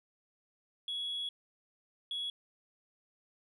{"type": "tone bursts at uneven times", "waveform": "sine", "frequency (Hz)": 3355, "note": "G#7", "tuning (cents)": 17, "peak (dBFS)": -33, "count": 2, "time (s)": [[0.88, 1.29], [2.11, 2.3]], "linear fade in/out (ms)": 2, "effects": ["tanh soft clip ceiling -32 dBFS"]}